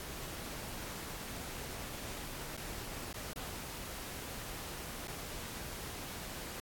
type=noise with dropouts; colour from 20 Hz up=pink; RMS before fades=-44 dBFS; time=0-6.6 s; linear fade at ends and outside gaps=1 ms; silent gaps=2.568-2.575 / 3.129-3.142 / 3.333-3.36 / 5.073-5.08 s; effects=AAC 64 kbps